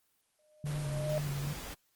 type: tone with exponential growth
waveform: sine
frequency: 610 Hz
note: D#5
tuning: 34 cents flat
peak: -29 dBFS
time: 0.39-1.18 s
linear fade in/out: 0 ms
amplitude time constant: 170 ms
type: tone with vibrato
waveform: sine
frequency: 144.1 Hz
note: D3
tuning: 33 cents flat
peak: -33 dBFS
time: 0.64-1.53 s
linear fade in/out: 2 ms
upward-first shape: square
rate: 2.4 Hz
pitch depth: 35 cents each way
type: noise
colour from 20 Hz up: pink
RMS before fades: -43 dBFS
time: 0.65-1.75 s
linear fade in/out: 20 ms
effects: white hiss -74 dBFS RMS until 1.95 s + Opus 24 kbps